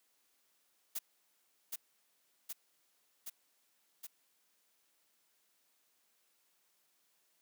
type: noise with echo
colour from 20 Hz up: blue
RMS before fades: -38 dBFS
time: 0.95-0.99 s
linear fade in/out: 10 ms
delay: 770 ms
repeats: 4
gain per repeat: -2 dB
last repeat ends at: 4.07 s
effects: white hiss -75 dBFS RMS until 7.41 s + high-pass 200 Hz 12 dB/octave